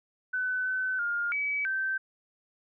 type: tone with pitch steps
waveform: sine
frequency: 1507 / 1517 / 1413 / 2283 / 1552 Hz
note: F#6 / F#6 / F6 / D7 / G6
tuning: +31 / +43 / +20 / -50 / -18 cents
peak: -27 dBFS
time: 0.33-1.98 s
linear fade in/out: 10 ms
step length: 330 ms
effects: none